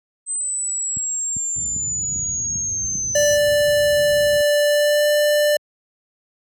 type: linear sweep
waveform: sine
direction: down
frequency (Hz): 8190 to 5930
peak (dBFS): -21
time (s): 0.26-3.38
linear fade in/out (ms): 50
type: click train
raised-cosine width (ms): 5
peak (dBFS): -19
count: 6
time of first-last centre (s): 0.97-2.954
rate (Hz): 2.52
type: low-pass noise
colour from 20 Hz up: pink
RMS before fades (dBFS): -32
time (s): 1.56-4.41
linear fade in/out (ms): 0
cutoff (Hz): 130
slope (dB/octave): 12
type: tone with pitch glide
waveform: square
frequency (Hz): 587.3 to 592.8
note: D5 to D5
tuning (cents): 0 to +16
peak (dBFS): -15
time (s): 3.15-5.57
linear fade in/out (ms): 5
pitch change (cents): +16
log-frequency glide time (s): 4.66-5.07
effects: high-pass 80 Hz 12 dB/octave